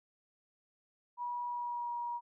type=tone with pitch glide; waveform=sine; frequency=968 to 954.7 Hz; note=B5 to A#5; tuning=-35 to +41 cents; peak=-35 dBFS; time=1.17-2.21 s; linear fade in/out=50 ms; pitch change=-24 cents; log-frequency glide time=1.46-1.91 s; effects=none